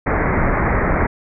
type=low-pass noise; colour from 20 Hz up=pink; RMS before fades=-17 dBFS; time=0.06-1.07 s; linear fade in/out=10 ms; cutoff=2200 Hz; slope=96 dB/octave; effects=none